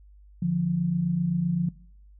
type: tone pair together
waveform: sine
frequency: 146.83 / 174.61 Hz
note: D3 / F3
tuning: 0 / 0 cents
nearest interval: minor third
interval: 300 cents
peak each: -29 / -23 dBFS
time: 0.42-1.69 s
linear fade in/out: 5 ms
effects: noise-tail reverb RT60 0.6 s tail -23 dB re dry + added 50 Hz sine -49 dBFS peak until 2.19 s